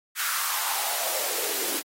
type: noise with high-pass filter sweep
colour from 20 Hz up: white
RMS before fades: -28 dBFS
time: 0.15-1.83 s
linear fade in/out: 50 ms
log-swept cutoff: 1500 to 300 Hz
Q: 3.6
effects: AAC 48 kbps